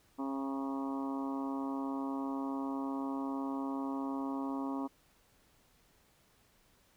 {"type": "harmonic tone with a mistuned harmonic", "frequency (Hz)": 136.2, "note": "C#3", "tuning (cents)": -30, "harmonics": [2, 3, 4, 5, 6, 7, 8, 9], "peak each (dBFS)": [-35, -48, -49, -48, -48, -45, -47, -53], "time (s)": [0.18, 4.88], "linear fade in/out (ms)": 20, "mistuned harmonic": 8, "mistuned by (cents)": 19, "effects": ["pink hiss -68 dBFS RMS until 6.96 s"]}